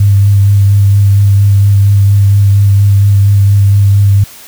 sine tone with vibrato, 100 Hz, G2, 35 cents sharp, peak -3 dBFS, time 0-4.24 s, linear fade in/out 5 ms, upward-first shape sine, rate 4.3 Hz, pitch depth 17 cents each way, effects white hiss -33 dBFS RMS until 4.47 s

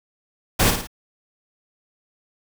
pink noise with echo, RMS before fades -17 dBFS, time 0.59-0.71 s, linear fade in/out 10 ms, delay 54 ms, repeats 3, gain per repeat -6 dB, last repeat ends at 0.872 s, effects none

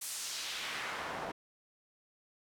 pink noise with band-pass filter sweep, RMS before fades -40 dBFS, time 0.01-1.32 s, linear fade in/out 10 ms, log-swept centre 10000 to 660 Hz, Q 1.1, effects none

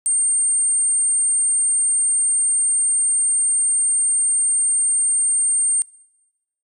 sine tone, 8710 Hz, C#9, 31 cents flat, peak -14 dBFS, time 0.06-5.82 s, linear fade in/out 0 ms, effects noise-tail reverb RT60 1.0 s tail -25 dB re dry + tanh soft clip ceiling -12 dBFS

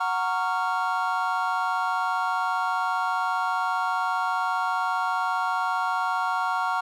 triangle chord, Gb major seventh, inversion none, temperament just, 740 / 925 / 1110 / 1387.5 Hz, Gb5 / Bb5 / Db6 / F6, 0 / -14 / +2 / -12 cents, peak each -27 dBFS, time 0-6.81 s, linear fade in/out 10 ms, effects none

